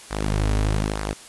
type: tone with flanger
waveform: sawtooth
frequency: 52 Hz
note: G#1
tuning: 3 cents sharp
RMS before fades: -23 dBFS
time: 0.1-1.14 s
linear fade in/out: 20 ms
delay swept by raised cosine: 0.3 to 5.9 ms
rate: 1.1 Hz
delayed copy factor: -0.6
effects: white hiss -43 dBFS RMS until 1.28 s + resampled to 24000 Hz